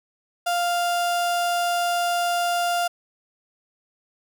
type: tone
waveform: 35% pulse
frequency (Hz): 698.5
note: F5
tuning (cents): 0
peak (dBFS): -19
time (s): 0.46-2.88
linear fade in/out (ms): 10
effects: none